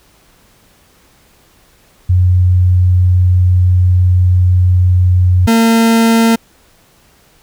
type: tone pair in turn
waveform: sine / 40% pulse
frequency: 90.6 / 227.7 Hz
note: F#2 / A#3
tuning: -36 / -40 cents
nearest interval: octave + major third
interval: 1596 cents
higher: second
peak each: -6 dBFS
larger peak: neither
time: 2.09-5.47 / 5.47-6.36 s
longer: first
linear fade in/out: 10 ms
effects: pink hiss -49 dBFS RMS until 7.42 s